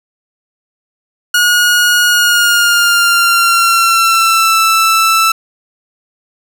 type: tone with pitch glide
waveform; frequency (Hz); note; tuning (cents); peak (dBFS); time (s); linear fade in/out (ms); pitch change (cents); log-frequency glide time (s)
sawtooth; 1444 to 1324.2; F#6 to E6; -43 to +7; -4; 1.34-5.32; 5; -150; 2.08-4.58
effects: none